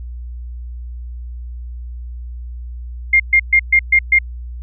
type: tone bursts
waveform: sine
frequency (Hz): 2118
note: C7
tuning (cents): +21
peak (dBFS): -7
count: 6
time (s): 3.13-4.188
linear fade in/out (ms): 5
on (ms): 68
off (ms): 130
effects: added 60 Hz sine -26 dBFS peak until 4.62 s